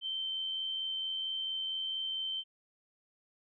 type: tone with amplitude modulation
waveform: sine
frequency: 3107 Hz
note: G7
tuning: 16 cents flat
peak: -32 dBFS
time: 0.01-2.44 s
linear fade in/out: 50 ms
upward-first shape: sine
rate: 84.4 Hz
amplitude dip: 30%
effects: none